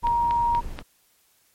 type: noise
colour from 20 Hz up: brown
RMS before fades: -34 dBFS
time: 0.02-0.83 s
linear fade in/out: 20 ms
type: tone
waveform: sine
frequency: 943 Hz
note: A#5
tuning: 20 cents sharp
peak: -19 dBFS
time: 0.03-0.61 s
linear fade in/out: 20 ms
type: click train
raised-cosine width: 0.3 ms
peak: -17 dBFS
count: 4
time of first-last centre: 0.07-0.789 s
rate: 4.17 Hz
effects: white hiss -63 dBFS RMS until 1.54 s + MP3 64 kbps